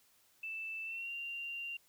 sine tone with pitch glide, 2647 to 2774 Hz, E7 to F7, +7 to -12 cents, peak -39 dBFS, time 0.43-1.77 s, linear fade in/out 5 ms, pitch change +81 cents, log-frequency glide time 0.84-1.11 s, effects white hiss -69 dBFS RMS until 1.88 s

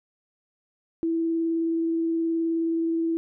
sine tone with vibrato, 329.6 Hz, E4, in tune, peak -22 dBFS, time 1.03-3.17 s, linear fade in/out 0 ms, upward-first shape triangle, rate 19 Hz, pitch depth 13 cents each way, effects none

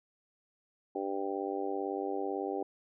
harmonic tone, 98 Hz, G2, in tune, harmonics 3 / 4 / 5 / 6 / 7 / 8, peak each -39 / -36 / -40 / -43 / -46 / -39 dBFS, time 0.95-2.63 s, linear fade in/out 5 ms, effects none

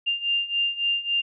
sine beating tone pair, 2794 / 2797.6 Hz, F7 / F7, 0 / +2 cents, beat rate 3.6 Hz, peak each -27 / -24 dBFS, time 0.06-1.22 s, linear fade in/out 20 ms, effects none

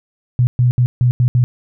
sine tone bursts at uneven times, 123.47 Hz, B2, in tune, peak -9 dBFS, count 6, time 0.39-0.47 / 0.59-0.71 / 0.78-0.86 / 1.01-1.11 / 1.2-1.28 / 1.35-1.44 s, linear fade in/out 0 ms, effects none

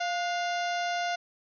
harmonic tone with a mistuned harmonic, 698.5 Hz, F5, in tune, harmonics 1 / 2 / 3 / 4 / 5 / 6 / 7 / 8 / 9, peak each -29 / -35 / -39 / -41 / -43 / -45 / -46 / -47 / -48 dBFS, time 0-1.16 s, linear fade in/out 10 ms, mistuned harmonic 2, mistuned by +69 cents, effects none

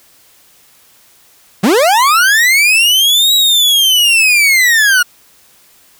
40% pulse linear two-way sweep, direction up then down, 167.3 to 3887 to 1414 Hz, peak -6 dBFS, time 1.63-5.03 s, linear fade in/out 10 ms, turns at 3.34 s, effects white hiss -47 dBFS RMS until 5.99 s

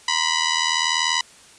10% pulse ring-modulated tone, 987.8 Hz, B5, in tune, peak -7 dBFS, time 0.08-1.21 s, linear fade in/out 2 ms, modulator 40.2 Hz, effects white hiss -48 dBFS RMS until 1.58 s + resampled to 22050 Hz

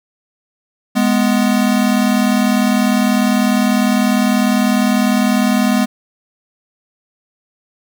square tone pair together, 208.4 / 248.4 Hz, G#3 / B3, +6 / +10 cents, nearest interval minor third, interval 304 cents, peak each -15 / -15 dBFS, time 0.95-5.86 s, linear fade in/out 20 ms, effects none

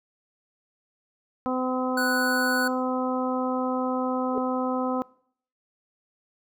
harmonic tone, 255.7 Hz, C4, 40 cents flat, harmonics 1 / 2 / 3 / 4 / 5, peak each -27 / -30 / -32 / -33 / -34 dBFS, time 1.46-5.02 s, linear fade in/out 0 ms
square tone, 1480 Hz, F#6, in tune, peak -25 dBFS, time 1.97-2.68 s, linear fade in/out 5 ms
sine tone with exponential growth, 440 Hz, A4, in tune, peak -22 dBFS, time 4.3-4.38 s, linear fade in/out 1 ms, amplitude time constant 16 ms
effects noise-tail reverb RT60 0.6 s tail -23 dB re dry

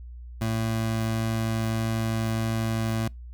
25% pulse tone, 112.3 Hz, A2, 36 cents sharp, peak -21 dBFS, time 0.41-3.08 s, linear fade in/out 5 ms, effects noise-tail reverb RT60 0.2 s tail -26 dB re dry + added 60 Hz sine -38 dBFS peak until 3.33 s

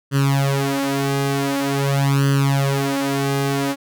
sawtooth tone with flanger, 138.59 Hz, C#3, in tune, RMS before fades -19 dBFS, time 0.11-3.76 s, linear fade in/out 50 ms, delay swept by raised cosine 0.65 to 4.75 ms, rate 0.46 Hz, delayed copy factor +0.95, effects none

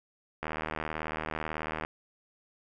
click train, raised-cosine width 0.5 ms, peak -18 dBFS, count 112, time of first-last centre 0.43-1.849 s, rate 78.2 Hz, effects none

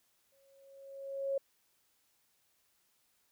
sine tone with exponential growth, 548 Hz, C#5, 20 cents flat, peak -29 dBFS, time 0.32-1.38 s, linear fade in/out 5 ms, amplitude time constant 230 ms, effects white hiss -74 dBFS RMS until 3.31 s

